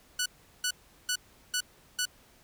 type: tone bursts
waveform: 10% pulse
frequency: 1480 Hz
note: F#6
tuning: in tune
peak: -19 dBFS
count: 5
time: 0.19-2.055 s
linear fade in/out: 5 ms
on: 69 ms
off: 380 ms
effects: pink hiss -60 dBFS RMS until 2.43 s